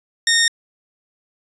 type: tone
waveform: 15% pulse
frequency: 1843 Hz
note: A#6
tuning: 20 cents flat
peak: -7 dBFS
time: 0.27-0.48 s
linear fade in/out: 2 ms
effects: resampled to 22050 Hz